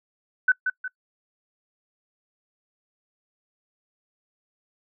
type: tone with echo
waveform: sine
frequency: 1508 Hz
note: F#6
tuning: 32 cents sharp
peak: -14 dBFS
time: 0.48-0.52 s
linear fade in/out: 5 ms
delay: 180 ms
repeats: 2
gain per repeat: -7 dB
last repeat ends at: 0.88 s
effects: noise-tail reverb RT60 0.1 s tail -24 dB re dry